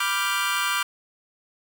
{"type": "chord", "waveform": "25% pulse", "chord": "G dominant seventh", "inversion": "first", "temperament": "equal", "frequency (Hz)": [987.8, 1174.7, 1396.9, 1568], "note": ["B5", "D6", "F6", "G6"], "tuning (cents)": [0, 0, 0, 0], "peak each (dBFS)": [-27, -23, -24, -25], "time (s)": [0, 0.83], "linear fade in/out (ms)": 5, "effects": []}